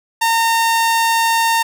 sawtooth tone, 914 Hz, A#5, 34 cents flat, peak -9 dBFS, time 0.21-1.63 s, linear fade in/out 10 ms, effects none

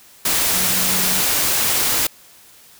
sine tone in noise, 184.5 Hz, F#3, 5 cents flat, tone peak -29 dBFS, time 0.53-1.21 s, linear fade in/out 5 ms, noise white, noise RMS -18 dBFS, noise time 0.25-2.07 s, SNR -14 dB, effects white hiss -47 dBFS RMS until 2.79 s

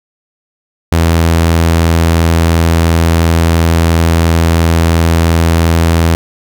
sawtooth tone, 82.9 Hz, E2, 10 cents sharp, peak -3 dBFS, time 0.92-6.15 s, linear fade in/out 0 ms, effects none

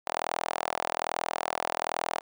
sawtooth tone with high-pass filter, 41.2 Hz, E1, in tune, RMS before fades -32 dBFS, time 0.06-2.21 s, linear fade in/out 20 ms, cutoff 740 Hz, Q 2.8, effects none

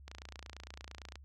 click train, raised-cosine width 0.2 ms, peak -29 dBFS, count 32, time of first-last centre 0.08-1.156 s, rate 28.8 Hz, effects added 69 Hz sine -52 dBFS peak until 1.24 s

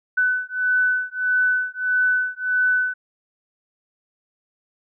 sine beating tone pair, 1500 / 1501.6 Hz, F#6 / F#6, +23 / +25 cents, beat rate 1.6 Hz, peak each -21 dBFS, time 0.17-2.94 s, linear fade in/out 10 ms, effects none

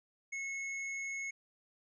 square tone, 2184 Hz, C#7, 26 cents flat, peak -38 dBFS, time 0.32-1.31 s, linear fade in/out 10 ms, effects resampled to 16000 Hz

